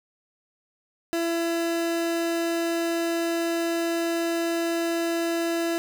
30% pulse tone, 335.5 Hz, E4, 31 cents sharp, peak -21 dBFS, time 1.13-5.78 s, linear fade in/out 0 ms, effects none

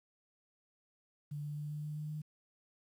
sine tone with pitch steps, 146.83 / 147.77 / 148.71 / 149.66 / 150.61 / 151.57 / 152.54 Hz, D3 / D3 / D3 / D3 / D3 / D#3 / D#3, 0 / +11 / +22 / +33 / +44 / -45 / -34 cents, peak -38 dBFS, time 1.31-2.22 s, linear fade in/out 10 ms, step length 130 ms, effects 11-bit

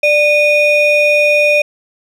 triangle ring-modulated tone, 1528 Hz, G6, 45 cents flat, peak -3 dBFS, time 0.03-1.62 s, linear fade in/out 5 ms, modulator 936 Hz, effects none

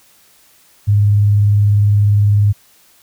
sine tone with vibrato, 102.9 Hz, G#2, 16 cents flat, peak -8 dBFS, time 0.87-2.53 s, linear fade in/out 20 ms, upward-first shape sine, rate 20 Hz, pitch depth 41 cents each way, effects white hiss -50 dBFS RMS until 3.02 s

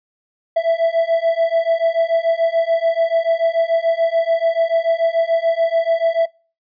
triangle beating tone pair, 659.3 / 666.2 Hz, E5 / E5, 0 / +18 cents, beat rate 6.9 Hz, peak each -15 dBFS, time 0.56-6.26 s, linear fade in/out 10 ms, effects noise-tail reverb RT60 0.4 s tail -26 dB re dry + resampled to 11025 Hz

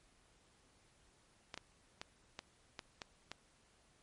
clicks, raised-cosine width 0.2 ms, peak -26 dBFS, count 7, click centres 1.542 / 1.576 / 2.015 / 2.391 / 2.792 / 3.018 / 3.316 s, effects pink hiss -70 dBFS RMS until 4.02 s + MP3 48 kbps

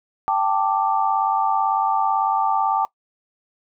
sine chord, G suspended second, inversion none, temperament just, 784 / 882 / 1176 Hz, G5 / A5 / D6, 0 / +4 / +2 cents, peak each -21 / -21 / -23 dBFS, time 0.28-2.85 s, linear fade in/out 0 ms, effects noise-tail reverb RT60 0.1 s tail -21 dB re dry

